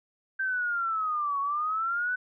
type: linear two-way sweep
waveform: sine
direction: down then up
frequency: 1568 to 1107 to 1509 Hz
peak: -26 dBFS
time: 0.39-2.16 s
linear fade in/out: 10 ms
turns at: 1.4 s
effects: none